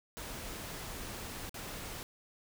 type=noise with dropouts; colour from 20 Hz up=pink; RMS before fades=-43 dBFS; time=0.17-2.03 s; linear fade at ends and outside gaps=0 ms; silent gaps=1.494-1.543 s; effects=none